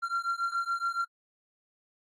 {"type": "beating tone pair", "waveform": "triangle", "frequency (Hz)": [1372, 1379.1], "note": ["F6", "F6"], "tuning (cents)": [-31, -22], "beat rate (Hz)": 7.1, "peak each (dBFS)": -30, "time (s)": [0.02, 1.05], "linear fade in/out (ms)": 20, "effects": ["AAC 32 kbps"]}